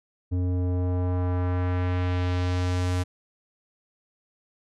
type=tone with low-pass filter sweep; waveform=square; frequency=90.1 Hz; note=F#2; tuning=45 cents flat; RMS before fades=-25 dBFS; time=0.31-3.04 s; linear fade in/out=20 ms; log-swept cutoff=310 to 9800 Hz; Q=0.98; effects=none